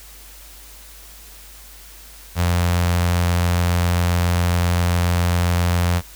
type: tone with notch filter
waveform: sawtooth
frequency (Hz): 87.4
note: F2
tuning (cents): +2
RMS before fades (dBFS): -18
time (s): 2.35-6.02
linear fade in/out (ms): 50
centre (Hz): 320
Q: 1
effects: added 50 Hz sine -43 dBFS peak until 6.15 s + white hiss -43 dBFS RMS until 6.15 s